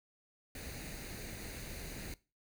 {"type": "noise with comb filter", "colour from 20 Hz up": "pink", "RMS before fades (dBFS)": -45, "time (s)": [0.55, 2.14], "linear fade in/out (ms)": 2, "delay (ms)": 0.46, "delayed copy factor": 0.6, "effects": ["noise-tail reverb RT60 0.3 s tail -20 dB re dry"]}